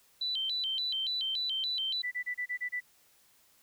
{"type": "tone with vibrato", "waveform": "sine", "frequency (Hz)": 3520, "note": "A7", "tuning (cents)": 0, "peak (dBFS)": -30, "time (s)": [0.21, 2.02], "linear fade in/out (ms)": 5, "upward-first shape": "square", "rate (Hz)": 3.5, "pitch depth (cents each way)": 210}
{"type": "tone bursts", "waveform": "sine", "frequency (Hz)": 1979, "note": "B6", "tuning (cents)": 3, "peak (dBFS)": -31, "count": 7, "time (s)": [2.03, 2.806], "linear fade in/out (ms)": 20, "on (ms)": 86, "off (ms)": 29}
{"effects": ["white hiss -65 dBFS RMS until 3.62 s"]}